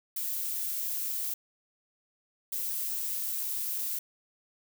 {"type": "noise bursts at uneven times", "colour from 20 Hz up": "violet", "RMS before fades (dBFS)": -33, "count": 2, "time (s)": [[0.16, 1.34], [2.52, 3.99]], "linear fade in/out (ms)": 5, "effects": []}